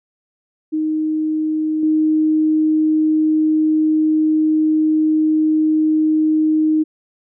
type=tone with level steps; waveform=sine; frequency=311.2 Hz; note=D#4; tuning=in tune; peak=-16 / -12 dBFS; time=0.72-6.84 s; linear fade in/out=20 ms; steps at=1.83 s; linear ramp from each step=2 ms; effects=none